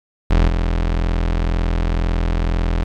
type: tone with level steps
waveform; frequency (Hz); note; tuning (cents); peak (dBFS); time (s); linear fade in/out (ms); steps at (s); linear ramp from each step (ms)
35% pulse; 42; E1; +33; -9 / -14; 0.3-2.84; 10; 0.47; 20
effects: low-pass 4000 Hz 12 dB/octave + 8-bit